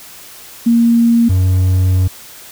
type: tone pair in turn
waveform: sine / triangle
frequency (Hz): 233.1 / 92.51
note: A#3 / F#2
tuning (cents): 0 / 0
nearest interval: octave + major third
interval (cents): 1600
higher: first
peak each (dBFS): -7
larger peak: neither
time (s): 0.66-1.29 / 1.29-2.08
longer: second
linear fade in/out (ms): 10
effects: white hiss -36 dBFS RMS until 2.51 s